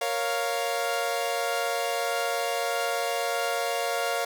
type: chord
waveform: sawtooth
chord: Bb minor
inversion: none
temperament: equal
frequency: 466.2 / 554.4 / 698.5 Hz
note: Bb4 / Db5 / F5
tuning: 0 / 0 / 0 cents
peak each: -28 / -27 / -25 dBFS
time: 0.01-4.25 s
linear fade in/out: 5 ms
effects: none